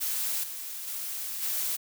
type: noise with level steps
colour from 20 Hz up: blue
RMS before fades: -30 / -38 / -35 / -30 dBFS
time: 0-1.77 s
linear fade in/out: 20 ms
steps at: 0.43 / 0.87 / 1.42 s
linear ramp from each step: 10 ms
effects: none